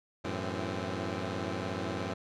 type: tone cluster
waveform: 10% pulse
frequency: 93.5 / 110.4 / 166.8 / 260.1 Hz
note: F#2 / A2 / E3 / C4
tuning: +19 / +6 / +21 / -10 cents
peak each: -28 / -31 / -32 / -33 dBFS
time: 0.24-2.14 s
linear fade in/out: 10 ms
effects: low-pass 5000 Hz 12 dB/octave